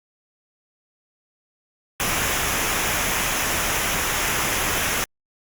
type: noise with comb filter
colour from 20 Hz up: pink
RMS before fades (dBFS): -23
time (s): 2-5.04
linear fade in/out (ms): 0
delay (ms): 0.23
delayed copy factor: -0.55
effects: Opus 48 kbps